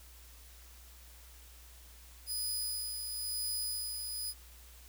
15% pulse tone with tremolo, 4978 Hz, D#8, in tune, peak -27 dBFS, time 2.26-4.34 s, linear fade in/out 50 ms, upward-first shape sine, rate 0.99 Hz, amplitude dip 40%, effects added 60 Hz sine -54 dBFS peak until 4.88 s + white hiss -58 dBFS RMS until 4.88 s

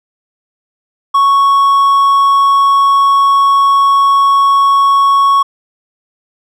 triangle tone, 1108.7 Hz, C#6, in tune, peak -4 dBFS, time 1.14-5.43 s, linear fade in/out 10 ms, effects none

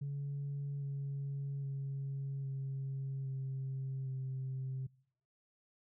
sine tone with pitch steps, 141.2 / 139.26 / 137.34 / 135.45 / 133.58 / 131.74 Hz, C#3 / C#3 / C#3 / C#3 / C3 / C3, +32 / +8 / -16 / -40 / +36 / +12 cents, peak -35 dBFS, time 0.01-4.87 s, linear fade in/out 10 ms, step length 810 ms, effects noise-tail reverb RT60 0.7 s tail -26 dB re dry + tanh soft clip ceiling -34 dBFS

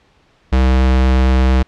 square tone, 64.6 Hz, C2, 21 cents flat, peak -10 dBFS, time 0.52-1.63 s, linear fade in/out 10 ms, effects pink hiss -54 dBFS RMS until 1.67 s + low-pass 4000 Hz 12 dB/octave

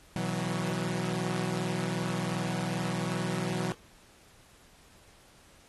sawtooth chord, B suspended fourth, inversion none, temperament equal with one note detuned, 123.47 / 162.36 / 185 Hz, B2 / E3 / F#3, 0 / -26 / 0 cents, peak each -32 / -30 / -29 dBFS, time 0.16-3.72 s, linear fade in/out 0 ms, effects pink hiss -58 dBFS RMS until 5.68 s + AAC 32 kbps

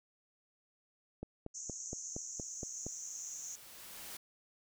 click train, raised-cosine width 2 ms, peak -28 dBFS, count 8, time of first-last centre 1.23-2.866 s, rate 4.28 Hz
white band-pass noise, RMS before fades -45 dBFS, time 1.54-3.56 s, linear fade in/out 10 ms, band 6000 to 7000 Hz, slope 96 dB/octave
white noise with exponential growth, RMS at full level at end -46 dBFS, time 1.68-4.17 s, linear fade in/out 5 ms, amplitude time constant 540 ms
effects none

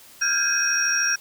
sine tone cluster, 1407 / 1575 / 1648 / 2520 / 5620 Hz, F6 / G6 / G#6 / D#7 / F8, +12 / +8 / -14 / +21 / +10 cents, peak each -28 / -25 / -28 / -30 / -22 dBFS, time 0.21-1.16 s, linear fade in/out 10 ms, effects white hiss -48 dBFS RMS until 1.2 s

